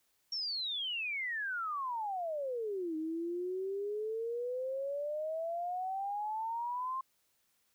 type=exponential two-way sweep; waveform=sine; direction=down then up; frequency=5588 to 311.1 to 1064 Hz; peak=-34 dBFS; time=0.32-7.01 s; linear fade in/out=5 ms; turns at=2.96 s; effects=white hiss -75 dBFS RMS until 7.74 s